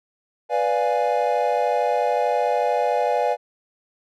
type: chord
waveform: triangle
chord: B diminished seventh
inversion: none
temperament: equal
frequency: 493.9 / 587.3 / 698.5 / 830.6 Hz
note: B4 / D5 / F5 / Ab5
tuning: 0 / 0 / 0 / 0 cents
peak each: -22 dBFS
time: 0.49-3.37 s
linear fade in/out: 50 ms
effects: none